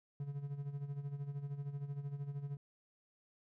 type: tone with tremolo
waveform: triangle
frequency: 141.8 Hz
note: C#3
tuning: 40 cents sharp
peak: -35 dBFS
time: 0.2-2.57 s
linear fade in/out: 2 ms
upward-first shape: sine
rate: 13 Hz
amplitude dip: 70%
effects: none